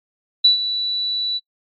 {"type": "tone with ADSR envelope", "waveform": "sine", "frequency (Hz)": 3951, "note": "B7", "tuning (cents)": 0, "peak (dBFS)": -7, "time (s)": [0.44, 1.4], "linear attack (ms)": 10, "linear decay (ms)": 120, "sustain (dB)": -12, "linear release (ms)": 35, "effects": ["noise-tail reverb RT60 0.1 s tail -25 dB re dry", "MP3 64 kbps"]}